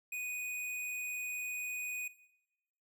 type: tone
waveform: square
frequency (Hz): 2483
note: D#7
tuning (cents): -4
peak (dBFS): -38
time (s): 0.12-2.08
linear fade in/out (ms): 5
effects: noise-tail reverb RT60 0.9 s tail -17 dB re dry